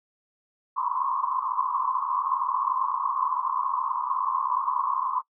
pink band-pass noise, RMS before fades -27 dBFS, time 0.76-5.22 s, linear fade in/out 20 ms, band 1000 to 1100 Hz, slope 96 dB/octave, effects noise-tail reverb RT60 0.1 s tail -22 dB re dry

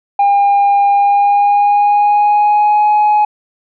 sine tone with pitch glide, 805 to 840.6 Hz, G5 to G#5, +46 to +21 cents, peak -5 dBFS, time 0.19-3.25 s, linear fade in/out 5 ms, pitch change +75 cents, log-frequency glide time 0.91-2.89 s, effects tanh soft clip ceiling -6 dBFS

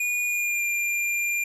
square tone with pitch glide, 2445 to 2393 Hz, D#7 to D7, -31 to +32 cents, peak -24 dBFS, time 0-1.44 s, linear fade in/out 5 ms, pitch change -37 cents, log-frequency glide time 0.26-0.62 s, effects resampled to 32000 Hz + 11-bit

